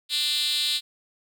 5% pulse tone with high-pass filter, 297.7 Hz, D4, 24 cents sharp, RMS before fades -25 dBFS, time 0.09-0.81 s, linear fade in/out 50 ms, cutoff 3900 Hz, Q 4.8, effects none

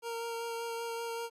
25% pulse tone with vibrato, 463.1 Hz, A#4, 11 cents flat, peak -32 dBFS, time 0.02-1.3 s, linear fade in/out 50 ms, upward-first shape sine, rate 5.2 Hz, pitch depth 12 cents each way, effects resampled to 32000 Hz + 12-bit

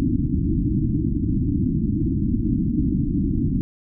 white low-pass noise, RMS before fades -21 dBFS, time 0-3.61 s, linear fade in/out 0 ms, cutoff 320 Hz, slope 96 dB/octave, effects none

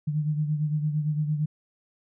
sine beating tone pair, 150.4 / 159.2 Hz, D3 / D#3, +42 / +40 cents, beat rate 8.8 Hz, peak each -24 / -32 dBFS, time 0.07-1.46 s, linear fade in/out 10 ms, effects none

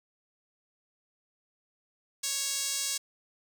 5% pulse tone with band-pass filter, 553 Hz, C#5, 4 cents flat, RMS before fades -32 dBFS, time 2.23-2.98 s, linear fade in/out 10 ms, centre 9600 Hz, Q 1.4, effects none

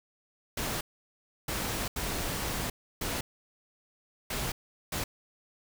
pink noise bursts at uneven times, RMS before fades -33 dBFS, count 6, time 0.57-0.81 / 1.48-1.88 / 1.96-2.7 / 3.01-3.21 / 4.3-4.52 / 4.92-5.04 s, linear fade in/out 5 ms, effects none

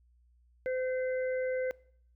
harmonic tone, 513 Hz, C5, 34 cents flat, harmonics 1 / 3 / 4, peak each -30 / -43 / -44 dBFS, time 0.66-1.71 s, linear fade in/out 0 ms, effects noise-tail reverb RT60 0.6 s tail -22 dB re dry + added 60 Hz sine -62 dBFS peak until 2.15 s

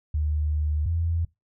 sine tone pair in turn, 75.6 / 83.5 Hz, D#2 / E2, -49 / +23 cents, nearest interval major second, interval 172 cents, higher second, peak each -22 dBFS, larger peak neither, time 0.14-0.86 / 0.86-1.25 s, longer first, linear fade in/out 5 ms, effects noise-tail reverb RT60 0.2 s tail -22 dB re dry

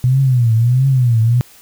sine tone with vibrato, 123.3 Hz, B2, 2 cents flat, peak -9 dBFS, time 0.04-1.41 s, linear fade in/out 0 ms, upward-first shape triangle, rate 1.5 Hz, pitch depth 190 cents each way, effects white hiss -44 dBFS RMS until 1.61 s

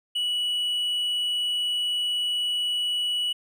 triangle tone, 2941 Hz, F#7, 11 cents flat, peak -22 dBFS, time 0.15-3.33 s, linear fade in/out 10 ms, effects none

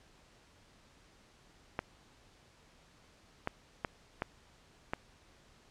clicks, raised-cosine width 0.5 ms, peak -18 dBFS, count 5, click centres 1.791 / 3.474 / 3.848 / 4.221 / 4.935 s, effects pink hiss -63 dBFS RMS until 5.7 s + low-pass 7000 Hz 12 dB/octave

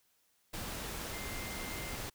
sine tone in noise, 2093 Hz, C7, in tune, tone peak -47 dBFS, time 1.12-1.96 s, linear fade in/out 10 ms, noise pink, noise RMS -41 dBFS, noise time 0.53-2.1 s, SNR -9 dB, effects white hiss -73 dBFS RMS until 2.14 s

